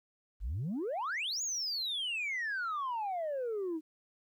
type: exponential two-way sweep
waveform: sine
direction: up then down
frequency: 43.86 to 6930 to 303.6 Hz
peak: -31 dBFS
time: 0.4-3.81 s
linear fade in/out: 50 ms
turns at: 1.42 s
effects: tanh soft clip ceiling -31 dBFS + 12-bit